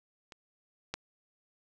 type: clicks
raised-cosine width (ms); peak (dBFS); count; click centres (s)
0.2; -30 / -17; 2; 0.322 / 0.94
effects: none